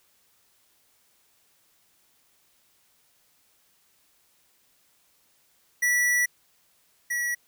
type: tone pair in turn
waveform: square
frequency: 1950 / 1932.1 Hz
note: B6 / B6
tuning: -23 / -38 cents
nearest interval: unison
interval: 15 cents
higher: first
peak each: -21 / -26 dBFS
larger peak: first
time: 5.82-6.26 / 7.1-7.35 s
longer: first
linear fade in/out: 10 ms
effects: white hiss -65 dBFS RMS until 7.47 s